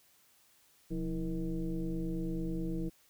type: tone with frequency modulation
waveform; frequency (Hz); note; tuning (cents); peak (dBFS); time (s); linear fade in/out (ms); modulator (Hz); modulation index
sine; 174.61; F3; 0; -32; 0.9-2.9; 20; 150; 1.4
effects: white hiss -66 dBFS RMS until 3.09 s